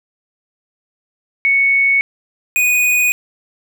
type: tone pair in turn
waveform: sine / square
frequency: 2217 / 2478 Hz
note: C#7 / D#7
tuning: 0 / -8 cents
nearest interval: major second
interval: 192 cents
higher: second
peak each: -10 / -12 dBFS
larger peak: first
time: 1.45-2.01 / 2.56-3.12 s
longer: neither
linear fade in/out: 0 ms
effects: none